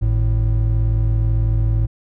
triangle tone pair together, 51.87 / 110 Hz, G#1 / A2, -1 / 0 cents, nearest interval octave + minor second, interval 1301 cents, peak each -15 dBFS, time 0.01-1.87 s, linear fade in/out 20 ms, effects none

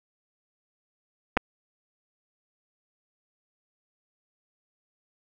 clicks, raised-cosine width 0.5 ms, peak -8 dBFS, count 2, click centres 1.369 / 1.373 s, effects none

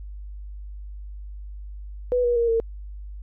sine tone with pitch steps, 494.5 / 481.3 / 468.4 / 455.8 Hz, B4 / B4 / A#4 / A#4, +2 / -45 / +8 / -39 cents, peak -18 dBFS, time 2.12-2.6 s, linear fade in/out 0 ms, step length 120 ms, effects added 50 Hz sine -34 dBFS peak until 3.22 s

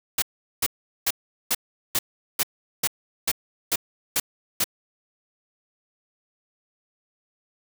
white noise bursts, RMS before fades -22 dBFS, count 11, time 0.18-4.642 s, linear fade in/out 5 ms, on 42 ms, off 400 ms, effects none

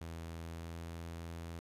sawtooth tone with pitch glide, 82.7 to 83.66 Hz, E2 to E2, +6 to +26 cents, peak -39 dBFS, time 0.01-1.59 s, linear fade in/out 0 ms, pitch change +20 cents, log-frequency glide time 0.4-0.83 s, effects resampled to 32000 Hz + 12-bit

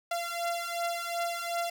sawtooth beating tone pair, 685 / 687.7 Hz, F5 / F5, -34 / -27 cents, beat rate 2.7 Hz, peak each -30 dBFS, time 0.11-1.7 s, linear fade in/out 5 ms, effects 10-bit

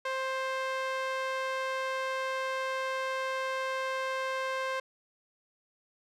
sawtooth tone with band-pass filter, 526 Hz, C5, 9 cents sharp, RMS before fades -33 dBFS, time 0.05-4.8 s, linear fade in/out 5 ms, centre 1400 Hz, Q 0.76, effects none

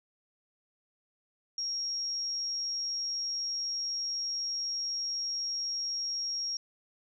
sine tone, 5588 Hz, F8, in tune, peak -31 dBFS, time 1.58-6.57 s, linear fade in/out 2 ms, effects none

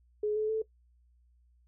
sine tone with pitch steps, 421.6 / 430.5 / 439.5 Hz, G#4 / A4 / A4, +26 / -38 / -2 cents, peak -27 dBFS, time 0.23-0.62 s, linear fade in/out 5 ms, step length 130 ms, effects noise-tail reverb RT60 0.1 s tail -18 dB re dry + added 60 Hz sine -62 dBFS peak until 1.67 s

